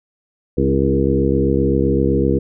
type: harmonic tone with a mistuned harmonic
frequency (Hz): 67.8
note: C#2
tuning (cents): -38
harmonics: 1 / 2 / 3 / 4 / 5 / 6 / 7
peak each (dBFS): -21 / -21 / -21 / -21 / -21 / -21 / -21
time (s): 0.57-2.39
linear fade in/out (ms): 10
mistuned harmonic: 5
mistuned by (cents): -21
effects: none